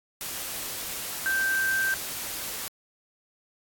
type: tone in noise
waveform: sine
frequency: 1565 Hz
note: G6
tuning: 3 cents flat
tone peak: -23 dBFS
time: 1.26-1.94 s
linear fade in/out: 0 ms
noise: white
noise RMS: -34 dBFS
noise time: 0.21-2.68 s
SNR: +8 dB
effects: AAC 64 kbps